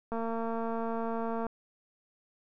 click train, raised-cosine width 1 ms, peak -22 dBFS, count 308, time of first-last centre 0.12-1.466 s, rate 228 Hz, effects none

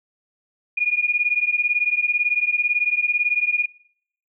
sine beating tone pair, 2433 / 2451 Hz, D#7 / D#7, -39 / -27 cents, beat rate 18 Hz, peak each -21 / -21 dBFS, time 0.77-3.66 s, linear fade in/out 10 ms, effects noise-tail reverb RT60 0.7 s tail -25 dB re dry

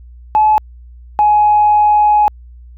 sine tone pair in turn, 857 / 839.4 Hz, A5 / G#5, -46 / +18 cents, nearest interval unison, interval 36 cents, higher first, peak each -6 dBFS, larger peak neither, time 0.35-0.58 / 1.19-2.28 s, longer second, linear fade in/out 0 ms, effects tanh soft clip ceiling -2 dBFS + added 60 Hz sine -34 dBFS peak until 2.77 s

